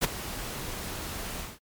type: noise with ADSR envelope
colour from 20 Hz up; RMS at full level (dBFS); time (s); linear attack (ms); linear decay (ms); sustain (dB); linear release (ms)
pink; -21; 0.01-1.59; 34; 10; -15; 190
effects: MP3 96 kbps